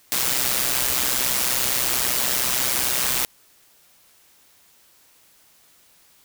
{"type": "noise with amplitude modulation", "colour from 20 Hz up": "white", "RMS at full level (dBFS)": -19, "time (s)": [0.12, 3.25], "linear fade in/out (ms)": 0, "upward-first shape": "sine", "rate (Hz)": 127, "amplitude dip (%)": 70, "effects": ["white hiss -56 dBFS RMS until 6.24 s"]}